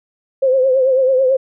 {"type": "tone with vibrato", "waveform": "sine", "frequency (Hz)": 523.3, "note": "C5", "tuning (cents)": 0, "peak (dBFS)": -10, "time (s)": [0.42, 1.37], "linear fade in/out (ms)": 10, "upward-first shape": "triangle", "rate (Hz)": 9.1, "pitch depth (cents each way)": 74, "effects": []}